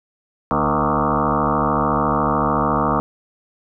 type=tone with frequency modulation; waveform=sine; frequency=698 Hz; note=F5; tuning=1 cent flat; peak=-15 dBFS; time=0.51-3 s; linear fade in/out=0 ms; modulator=73.8 Hz; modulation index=7.9; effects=none